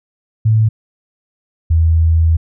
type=tone pair in turn; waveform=sine; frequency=110 / 81.47 Hz; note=A2 / E2; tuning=0 / -20 cents; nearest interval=perfect fourth; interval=520 cents; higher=first; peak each=-8 dBFS; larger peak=neither; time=0.45-0.69 / 1.7-2.37 s; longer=second; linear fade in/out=10 ms; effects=none